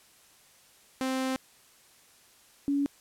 sawtooth / sine tone pair in turn, 261.6 / 282.4 Hz, C4 / C#4, 0 / +32 cents, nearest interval minor second, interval 132 cents, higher second, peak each -24 dBFS, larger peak neither, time 1.01-1.36 / 2.68-2.86 s, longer first, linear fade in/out 0 ms, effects white hiss -59 dBFS RMS until 3 s + low-pass 12000 Hz 12 dB/octave

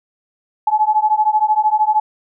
sine beating tone pair, 850 / 863 Hz, G#5 / A5, +40 / -34 cents, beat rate 13 Hz, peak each -15 dBFS, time 0.67-2 s, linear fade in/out 5 ms, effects none

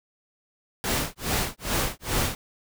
pink noise with tremolo, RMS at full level -24 dBFS, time 0.84-2.35 s, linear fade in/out 0 ms, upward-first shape sine, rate 2.4 Hz, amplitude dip 100%, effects none

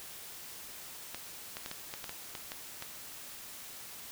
clicks, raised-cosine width 0.2 ms, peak -22 dBFS, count 10, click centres 1.146 / 1.569 / 1.661 / 1.714 / 1.939 / 2.042 / 2.094 / 2.352 / 2.519 / 2.824 s, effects white hiss -47 dBFS RMS until 4.11 s

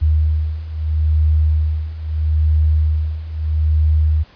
sine beating tone pair, 76.9 / 77.67 Hz, D#2 / D#2, -20 / -2 cents, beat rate 0.77 Hz, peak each -18 / -15 dBFS, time 0.01-4.24 s, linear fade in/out 20 ms, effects pink hiss -48 dBFS RMS until 4.35 s + resampled to 11025 Hz

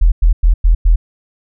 sine tone bursts, 41.1 Hz, E1, 4 cents flat, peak -5 dBFS, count 5, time 0.01-0.96 s, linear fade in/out 10 ms, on 110 ms, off 100 ms, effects none

